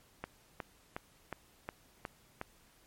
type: click train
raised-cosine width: 0.5 ms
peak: -23 dBFS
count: 7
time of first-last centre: 0.24-2.414 s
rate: 2.76 Hz
effects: pink hiss -65 dBFS RMS until 2.86 s + MP3 64 kbps